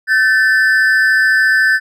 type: ring-modulated tone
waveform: triangle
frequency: 1646 Hz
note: G#6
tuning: 16 cents flat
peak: -4 dBFS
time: 0.07-1.8 s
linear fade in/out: 50 ms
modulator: 117 Hz
effects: none